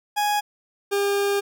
40% pulse tone pair in turn, 830.6 / 402.1 Hz, G#5 / G4, 0 / +44 cents, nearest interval octave + minor second, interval 1256 cents, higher first, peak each -19 dBFS, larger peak neither, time 0.16-0.41 / 0.91-1.41 s, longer second, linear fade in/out 20 ms, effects none

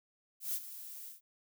violet noise with ADSR envelope, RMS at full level -34 dBFS, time 0.4-1.21 s, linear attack 140 ms, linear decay 54 ms, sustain -13 dB, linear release 140 ms, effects none

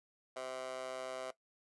15% pulse tone with high-pass filter, 129.6 Hz, C3, 16 cents flat, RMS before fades -43 dBFS, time 0.36-1.31 s, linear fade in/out 5 ms, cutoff 670 Hz, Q 3.5, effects noise-tail reverb RT60 0.1 s tail -17 dB re dry + resampled to 24000 Hz

